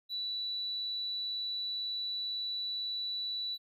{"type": "tone", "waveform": "triangle", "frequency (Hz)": 3951, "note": "B7", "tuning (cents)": 0, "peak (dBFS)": -30, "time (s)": [0.09, 3.58], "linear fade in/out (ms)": 50, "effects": ["tanh soft clip ceiling -32 dBFS"]}